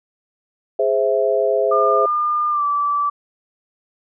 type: chord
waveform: sine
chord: Ab augmented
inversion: none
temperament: equal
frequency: 415.3 / 523.3 / 659.3 Hz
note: Ab4 / C5 / E5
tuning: 0 / 0 / 0 cents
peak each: -19 dBFS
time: 0.79-2.06 s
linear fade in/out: 5 ms
type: tone with pitch glide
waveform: sine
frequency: 1206 to 1159.5 Hz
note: D6 to D6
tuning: +46 to -22 cents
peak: -16 dBFS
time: 1.71-3.1 s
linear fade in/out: 10 ms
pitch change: -68 cents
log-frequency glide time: 2.5-2.64 s
effects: none